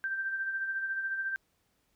sine tone with tremolo, 1568 Hz, G6, in tune, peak -29 dBFS, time 0.04-1.36 s, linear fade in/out 0 ms, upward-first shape sine, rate 14 Hz, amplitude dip 45%, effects pink hiss -74 dBFS RMS until 1.95 s

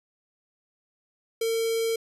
square tone with notch filter, 454.2 Hz, A#4, 45 cents flat, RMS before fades -26 dBFS, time 1.41-1.96 s, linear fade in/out 5 ms, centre 1200 Hz, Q 0.76, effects resampled to 32000 Hz

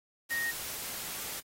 sine tone in noise, 1864.7 Hz, A#6, in tune, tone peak -30 dBFS, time 0.3-0.52 s, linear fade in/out 20 ms, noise white, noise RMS -39 dBFS, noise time 0.29-1.41 s, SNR +6 dB, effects AAC 48 kbps

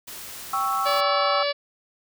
white noise, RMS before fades -38 dBFS, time 0.07-1.01 s, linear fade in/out 10 ms
sine chord, C# diminished, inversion second, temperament equal, 784 / 1108.7 / 1318.5 Hz, G5 / C#6 / E6, 0 / 0 / 0 cents, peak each -28 / -26 / -25 dBFS, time 0.53-1.43 s, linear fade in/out 5 ms
harmonic tone, 574 Hz, D5, 40 cents flat, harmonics 1 / 2 / 3 / 4 / 5 / 6 / 7 / 8 / 9, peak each -24 / -32 / -34 / -32 / -34 / -36 / -33 / -33 / -39 dBFS, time 0.85-1.53 s, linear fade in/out 20 ms
effects none

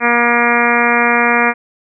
harmonic tone, 238 Hz, A#3, 36 cents sharp, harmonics 1 / 2 / 3 / 4 / 5 / 6 / 7 / 8 / 9 / 10, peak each -19 / -19 / -19 / -19 / -19 / -19 / -19 / -19 / -19 / -19 dBFS, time 0-1.54 s, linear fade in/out 50 ms, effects none

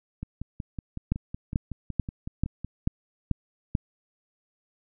two click trains, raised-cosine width 5 ms, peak -21 / -11 dBFS, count 14 / 7, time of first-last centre 0.23-2.646 / 1.12-3.752 s, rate 5.38 / 2.28 Hz, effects none

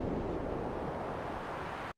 brown noise with band-pass filter sweep, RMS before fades -37 dBFS, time 0-1.92 s, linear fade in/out 10 ms, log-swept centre 400 to 1400 Hz, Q 0.97, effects Opus 48 kbps

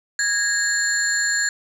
sine tone cluster, 1650 / 1826 / 4261 / 7170 Hz, G#6 / A#6 / C8 / A8, -12 / -36 / +31 / +32 cents, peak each -20 / -28 / -27 / -22 dBFS, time 0.19-1.49 s, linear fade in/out 2 ms, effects tanh soft clip ceiling -12 dBFS

